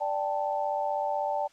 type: chord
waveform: sine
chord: D suspended fourth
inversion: none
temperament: equal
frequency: 587.3 / 784 / 880 Hz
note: D5 / G5 / A5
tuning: 0 / 0 / 0 cents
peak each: -31 dBFS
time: 0-1.48 s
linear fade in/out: 20 ms
effects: white hiss -61 dBFS RMS until 1.52 s + low-pass 6000 Hz 12 dB/octave

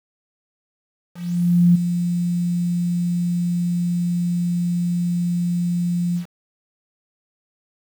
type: tone with ADSR envelope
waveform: sine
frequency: 174.61 Hz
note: F3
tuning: in tune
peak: -9 dBFS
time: 1.14-6.26 s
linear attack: 610 ms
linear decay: 10 ms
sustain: -9 dB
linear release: 100 ms
effects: 7-bit

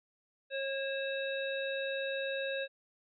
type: harmonic tone with a mistuned harmonic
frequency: 544 Hz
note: C#5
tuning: 33 cents flat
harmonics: 1 / 3 / 5 / 7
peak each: -35 / -40 / -42 / -43 dBFS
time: 0.5-2.68 s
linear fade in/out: 50 ms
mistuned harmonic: 5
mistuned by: -56 cents
effects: none

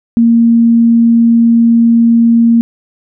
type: tone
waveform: sine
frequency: 231.9 Hz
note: A#3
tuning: 9 cents flat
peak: -4 dBFS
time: 0.17-2.61 s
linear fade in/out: 0 ms
effects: none

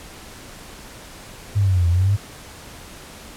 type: linear two-way sweep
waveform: sine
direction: down then up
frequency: 103.83 to 84.4 to 103.83 Hz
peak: -14 dBFS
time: 1.55-2.17 s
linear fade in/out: 20 ms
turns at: 1.88 s
effects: pink hiss -40 dBFS RMS until 3.36 s + low-pass 12000 Hz 12 dB/octave

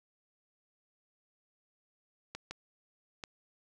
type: clicks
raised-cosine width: 0.2 ms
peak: -23 dBFS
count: 3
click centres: 2.35 / 2.51 / 3.238 s
effects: none

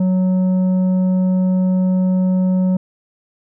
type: tone with tanh clipping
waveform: sine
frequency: 185 Hz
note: F#3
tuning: in tune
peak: -14 dBFS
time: 0-2.77 s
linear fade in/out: 5 ms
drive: 7 dB
effects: none

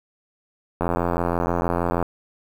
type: click train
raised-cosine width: 1 ms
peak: -8 dBFS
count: 106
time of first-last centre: 0.81-2.027 s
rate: 86.3 Hz
effects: 7-bit

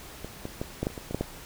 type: clicks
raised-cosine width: 2 ms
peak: -23 / -20 / -17 / -14 / -13 / -30 / -23 / -21 / -14 / -13 dBFS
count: 10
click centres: 0.246 / 0.454 / 0.615 / 0.83 / 0.869 / 0.902 / 0.978 / 1.11 / 1.146 / 1.21 s
effects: pink hiss -45 dBFS RMS until 1.45 s

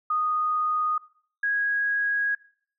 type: tone pair in turn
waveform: sine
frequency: 1238 / 1651.1 Hz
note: D#6 / G#6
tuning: -9 / -11 cents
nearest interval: perfect fourth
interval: 498 cents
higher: second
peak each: -22 dBFS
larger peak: neither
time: 0.1-0.98 / 1.43-2.35 s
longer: second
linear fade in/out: 5 ms
effects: noise-tail reverb RT60 0.5 s tail -19 dB re dry

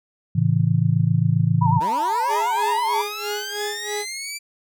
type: chord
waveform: sine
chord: A major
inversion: none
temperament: just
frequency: 110 / 137.5 / 165 Hz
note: A2 / C#3 / E3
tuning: 0 / -14 / +2 cents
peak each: -20 dBFS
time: 0.35-1.8 s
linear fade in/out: 10 ms
type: tone with vibrato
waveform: sine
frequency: 932.3 Hz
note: A#5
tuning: in tune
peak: -19 dBFS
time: 1.61-3.02 s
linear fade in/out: 10 ms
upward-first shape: sine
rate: 9.4 Hz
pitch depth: 99 cents each way
type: linear sweep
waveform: 15% pulse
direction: up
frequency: 139.5 to 2349 Hz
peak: -22 dBFS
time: 1.8-4.39 s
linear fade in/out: 20 ms
type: tone with tremolo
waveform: 30% pulse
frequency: 415.3 Hz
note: G#4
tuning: in tune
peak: -22 dBFS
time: 2.27-4.06 s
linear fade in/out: 50 ms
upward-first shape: sine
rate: 3.1 Hz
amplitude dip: 85%
effects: none

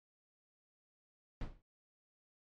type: noise with exponential decay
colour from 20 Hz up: brown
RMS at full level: -34 dBFS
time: 1.41-1.62 s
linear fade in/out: 2 ms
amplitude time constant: 45 ms
effects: low-pass 4000 Hz 12 dB/octave + MP3 48 kbps

